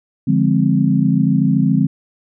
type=chord; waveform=sine; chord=D half-diminished seventh; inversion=none; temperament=equal; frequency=146.83 / 174.61 / 207.7 / 261.6 Hz; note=D3 / F3 / Ab3 / C4; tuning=0 / 0 / 0 / 0 cents; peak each=-17 dBFS; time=0.27-1.87 s; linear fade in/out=10 ms; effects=none